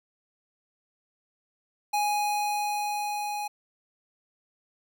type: tone with level ramp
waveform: square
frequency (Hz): 830.6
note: G#5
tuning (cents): 0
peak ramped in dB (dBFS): -24 to -31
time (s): 1.93-3.48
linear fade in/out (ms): 10
effects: none